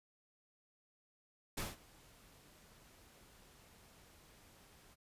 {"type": "noise with ADSR envelope", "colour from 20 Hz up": "pink", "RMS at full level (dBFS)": -39, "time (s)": [1.57, 4.96], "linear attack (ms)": 8, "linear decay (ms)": 180, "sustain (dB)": -24, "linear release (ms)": 31, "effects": ["resampled to 32000 Hz"]}